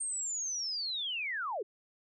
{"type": "linear sweep", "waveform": "sine", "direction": "down", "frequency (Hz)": [8720, 349.2], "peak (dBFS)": -33, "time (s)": [0, 1.63], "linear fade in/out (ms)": 10, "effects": []}